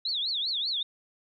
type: tone with vibrato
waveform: sine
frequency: 3846 Hz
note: B7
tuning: 47 cents flat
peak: -27 dBFS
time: 0.05-0.83 s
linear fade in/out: 5 ms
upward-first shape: triangle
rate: 5.1 Hz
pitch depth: 300 cents each way
effects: none